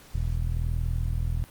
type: tone with low-pass filter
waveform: sawtooth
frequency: 41 Hz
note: E1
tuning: 9 cents flat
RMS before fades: -27 dBFS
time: 0.14-1.44 s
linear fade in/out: 0 ms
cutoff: 110 Hz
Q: 2.4
effects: pink hiss -51 dBFS RMS until 1.5 s + Opus 48 kbps